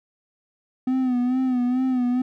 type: tone with vibrato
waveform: triangle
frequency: 252.6 Hz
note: B3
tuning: 39 cents sharp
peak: -17 dBFS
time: 0.87-2.22 s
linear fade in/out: 5 ms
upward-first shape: sine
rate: 2.3 Hz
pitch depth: 58 cents each way
effects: none